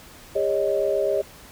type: chord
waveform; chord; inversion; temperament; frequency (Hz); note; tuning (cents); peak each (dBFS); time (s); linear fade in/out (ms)
sine; Ab suspended fourth; none; equal with one note detuned; 404.6 / 554.4 / 622.3; Ab4 / Db5 / Eb5; -45 / 0 / 0; -24; 0.35-1.22; 10
effects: pink hiss -46 dBFS RMS until 1.51 s